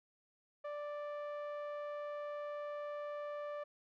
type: tone with low-pass filter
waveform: sawtooth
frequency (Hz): 587.3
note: D5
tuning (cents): 0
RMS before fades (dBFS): -43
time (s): 0.64-3.64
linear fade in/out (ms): 10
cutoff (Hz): 1300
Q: 0.8
effects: none